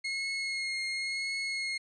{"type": "tone with vibrato", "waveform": "30% pulse", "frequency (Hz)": 2158, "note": "C#7", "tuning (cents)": -47, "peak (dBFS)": -29, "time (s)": [0.04, 1.78], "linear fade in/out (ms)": 10, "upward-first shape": "triangle", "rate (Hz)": 0.94, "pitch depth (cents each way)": 21, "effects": ["resampled to 22050 Hz"]}